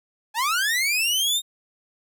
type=linear sweep; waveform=sawtooth; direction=up; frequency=830.6 to 3729 Hz; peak=-17 dBFS; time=0.34-1.42 s; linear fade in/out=50 ms; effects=none